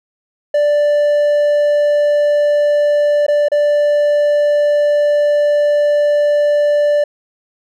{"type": "tone with dropouts", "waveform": "triangle", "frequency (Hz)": 587.3, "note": "D5", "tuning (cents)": 0, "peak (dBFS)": -8, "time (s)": [0.54, 7.04], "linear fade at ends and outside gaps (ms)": 5, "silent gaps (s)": [[3.266, 3.282], [3.485, 3.517]], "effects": []}